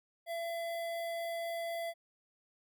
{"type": "tone with notch filter", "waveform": "square", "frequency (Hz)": 674, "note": "E5", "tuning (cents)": 38, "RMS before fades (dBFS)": -38, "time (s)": [0.26, 1.94], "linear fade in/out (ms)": 50, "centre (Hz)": 6300, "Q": 1.4, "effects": []}